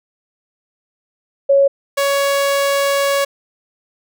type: tone pair in turn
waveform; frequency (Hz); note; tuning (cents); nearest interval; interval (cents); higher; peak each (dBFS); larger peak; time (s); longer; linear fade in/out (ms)
sine / sawtooth; 554.4 / 558.9; C#5 / C#5; 0 / +14; unison; 14; second; -8 / -10; first; 1.49-1.68 / 1.97-3.25; second; 10
effects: none